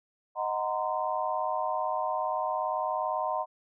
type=chord; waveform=sine; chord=C half-diminished seventh; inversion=first; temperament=equal with one note detuned; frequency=622.3 / 740 / 932.3 / 1032.7 Hz; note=Eb5 / Gb5 / Bb5 / C6; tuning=0 / 0 / 0 / -23 cents; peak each=-33 dBFS; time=0.35-3.46 s; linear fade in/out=50 ms; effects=none